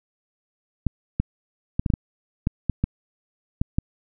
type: clicks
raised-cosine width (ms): 5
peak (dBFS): -8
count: 11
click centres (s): 0.867 / 1.2 / 1.795 / 1.862 / 1.902 / 1.938 / 2.471 / 2.697 / 2.84 / 3.615 / 3.785
effects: none